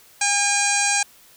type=harmonic tone with a mistuned harmonic; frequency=809 Hz; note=G#5; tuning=46 cents flat; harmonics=1 / 2 / 3 / 4 / 5 / 6 / 7 / 8 / 9 / 10; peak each=-25 / -26 / -24 / -36 / -31 / -31 / -28 / -26 / -29 / -24 dBFS; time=0.21-1.03 s; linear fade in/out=5 ms; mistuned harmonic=6; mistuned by=-67 cents; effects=white hiss -51 dBFS RMS until 1.36 s